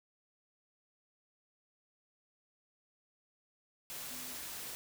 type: tone in noise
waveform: sine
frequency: 251.7 Hz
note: B3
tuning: 33 cents sharp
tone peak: -55 dBFS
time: 4.11-4.35 s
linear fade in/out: 0 ms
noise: white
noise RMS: -44 dBFS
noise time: 3.9-4.75 s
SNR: -14 dB
effects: none